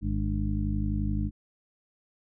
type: harmonic tone with a mistuned harmonic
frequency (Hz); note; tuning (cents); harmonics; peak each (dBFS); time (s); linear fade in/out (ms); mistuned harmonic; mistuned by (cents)
51.6; G#1; -10; 1 / 2 / 3 / 4 / 6; -29 / -31 / -37 / -32 / -36; 0.01-1.31; 50; 6; -80
effects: none